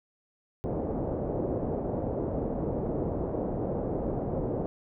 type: low-pass noise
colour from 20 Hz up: white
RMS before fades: -31 dBFS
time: 0.64-4.66 s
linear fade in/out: 0 ms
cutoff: 580 Hz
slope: 24 dB/octave
effects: none